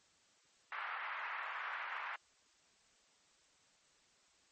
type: band-pass noise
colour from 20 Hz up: pink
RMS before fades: -43 dBFS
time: 0.72-2.16 s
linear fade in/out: 2 ms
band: 990 to 2100 Hz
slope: 24 dB/octave
effects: white hiss -70 dBFS RMS until 4.51 s + MP3 32 kbps